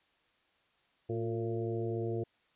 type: harmonic tone with a mistuned harmonic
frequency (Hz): 113.6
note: A#2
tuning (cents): -44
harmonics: 1 / 2 / 3 / 4 / 5 / 6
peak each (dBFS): -36 / -44 / -36 / -38 / -49 / -46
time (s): 1.09-2.24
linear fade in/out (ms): 10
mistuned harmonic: 3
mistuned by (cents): +51
effects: white hiss -71 dBFS RMS until 2.55 s + resampled to 8000 Hz